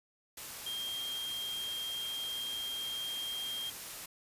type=tone in noise; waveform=sine; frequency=3207 Hz; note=G7; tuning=39 cents sharp; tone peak=-36 dBFS; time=0.66-3.7 s; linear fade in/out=5 ms; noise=white; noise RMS=-44 dBFS; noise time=0.37-4.06 s; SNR=+5 dB; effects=resampled to 32000 Hz

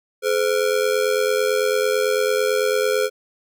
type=ring-modulated tone; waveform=square; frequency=470 Hz; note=A#4; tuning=14 cents sharp; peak=-15 dBFS; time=0.22-3.1 s; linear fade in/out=50 ms; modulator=44.5 Hz; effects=none

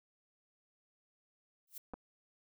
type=noise with exponential growth; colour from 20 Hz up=violet; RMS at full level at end=-41 dBFS; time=1.67-1.78 s; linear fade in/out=5 ms; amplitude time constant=22 ms
type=clicks; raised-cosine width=1 ms; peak=-31 dBFS; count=2; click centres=1.936 / 1.94 s
effects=none

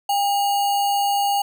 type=tone with sample-and-hold; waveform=sine; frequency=804 Hz; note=G5; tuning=44 cents sharp; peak=-17 dBFS; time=0.09-1.42 s; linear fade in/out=5 ms; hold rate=3675 Hz; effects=none

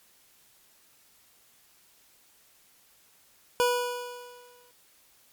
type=tone with exponential decay; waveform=25% pulse; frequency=489.4 Hz; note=B4; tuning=16 cents flat; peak=-16 dBFS; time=3.6-4.71 s; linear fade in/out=0 ms; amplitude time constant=240 ms; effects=white hiss -61 dBFS RMS until 5.32 s + MP3 96 kbps

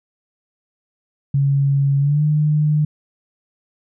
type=tone with pitch glide; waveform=sine; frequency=139.3 to 151.03 Hz; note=C#3 to D3; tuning=+9 to +49 cents; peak=-13 dBFS; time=1.34-2.85 s; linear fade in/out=5 ms; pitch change=+140 cents; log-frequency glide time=1.99-2.23 s; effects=none

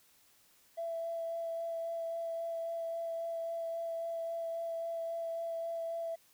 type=tone with vibrato; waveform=triangle; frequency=666 Hz; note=E5; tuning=18 cents sharp; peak=-31 dBFS; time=0.77-6.16 s; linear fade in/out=20 ms; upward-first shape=sine; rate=3.7 Hz; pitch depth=11 cents each way; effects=tanh soft clip ceiling -33 dBFS + white hiss -66 dBFS RMS until 6.33 s

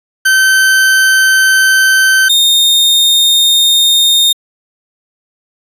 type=tone pair in turn; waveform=40% pulse; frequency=1543 / 3670 Hz; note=G6 / A#7; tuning=-28 / -28 cents; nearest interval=octave + minor third; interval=1500 cents; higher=second; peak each=-5 dBFS; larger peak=neither; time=0.25-2.29 / 2.29-4.33 s; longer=neither; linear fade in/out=10 ms; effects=resampled to 32000 Hz

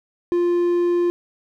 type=tone; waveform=triangle; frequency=349.2 Hz; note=F4; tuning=in tune; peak=-14 dBFS; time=0.32-1.1 s; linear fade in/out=0 ms; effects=none

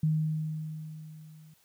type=tone with level ramp; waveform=sine; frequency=155.9 Hz; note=D#3; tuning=4 cents sharp; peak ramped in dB=-22 to -51 dBFS; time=0.03-1.54 s; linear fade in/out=5 ms; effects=white hiss -66 dBFS RMS until 1.64 s

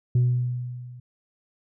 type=tone with level ramp; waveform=sine; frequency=123.47 Hz; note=B2; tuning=in tune; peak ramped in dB=-13 to -40 dBFS; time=0.15-1 s; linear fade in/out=5 ms; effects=tanh soft clip ceiling -15 dBFS

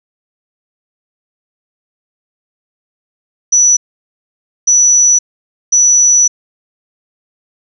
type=tone bursts at uneven times; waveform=sine; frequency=5920 Hz; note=F#8; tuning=in tune; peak=-5 dBFS; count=3; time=3.52-3.77 / 4.67-5.19 / 5.72-6.28 s; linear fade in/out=10 ms; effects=none

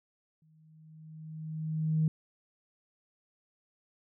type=tone with exponential growth; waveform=sine; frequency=157.2 Hz; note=D#3; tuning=18 cents sharp; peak=-22 dBFS; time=0.42-2.08 s; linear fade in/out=2 ms; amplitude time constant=360 ms; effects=tanh soft clip ceiling -18 dBFS

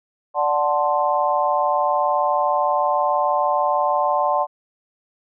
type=chord; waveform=sine; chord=D dominant seventh; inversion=none; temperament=equal; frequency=587.3 / 740 / 880 / 1046.5 Hz; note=D5 / F#5 / A5 / C6; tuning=0 / 0 / 0 / 0 cents; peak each=-22 / -22 / -22 / -22 dBFS; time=0.34-4.47 s; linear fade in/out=50 ms; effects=none

